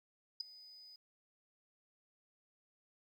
sine tone with ADSR envelope, 4978 Hz, D#8, in tune, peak -32 dBFS, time 0.4-0.96 s, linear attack 8 ms, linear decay 5 ms, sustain -22 dB, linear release 4 ms, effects 12-bit

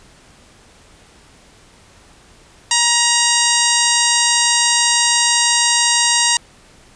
harmonic tone, 946 Hz, A#5, 25 cents sharp, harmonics 1 / 2 / 3 / 4 / 5 / 6 / 7 / 8 / 9, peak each -21 / -21 / -21 / -21 / -21 / -21 / -21 / -21 / -21 dBFS, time 2.71-6.37 s, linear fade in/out 2 ms, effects pink hiss -47 dBFS RMS until 6.95 s + resampled to 22050 Hz

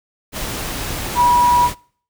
sine tone in noise, 971 Hz, B5, 30 cents flat, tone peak -10 dBFS, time 1.15-1.7 s, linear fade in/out 50 ms, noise pink, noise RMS -25 dBFS, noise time 0.32-1.75 s, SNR +12 dB, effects noise-tail reverb RT60 0.5 s tail -24 dB re dry

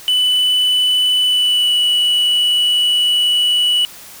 triangle tone with pitch glide, 2991 to 2948 Hz, F#7 to F#7, +18 to -7 cents, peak -10 dBFS, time 0.08-3.85 s, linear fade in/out 0 ms, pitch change -25 cents, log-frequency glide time 1.26-1.76 s, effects white hiss -37 dBFS RMS until 4.2 s

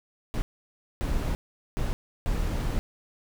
brown noise bursts at uneven times, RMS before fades -27 dBFS, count 4, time 0.34-0.42 / 1.01-1.35 / 1.77-1.93 / 2.26-2.79 s, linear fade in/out 0 ms, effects none

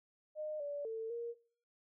sine tone with pitch steps, 612 / 577 / 447.3 / 469.2 Hz, D#5 / D5 / A4 / A#4, -29 / -31 / +28 / +11 cents, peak -38 dBFS, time 0.35-1.35 s, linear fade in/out 50 ms, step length 250 ms, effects noise-tail reverb RT60 0.6 s tail -24 dB re dry

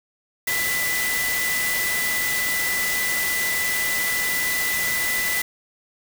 sine tone in noise, 1991 Hz, B6, 14 cents sharp, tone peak -23 dBFS, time 0.47-5.42 s, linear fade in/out 5 ms, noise white, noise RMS -26 dBFS, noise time 0.47-5.42 s, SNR 0 dB, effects none

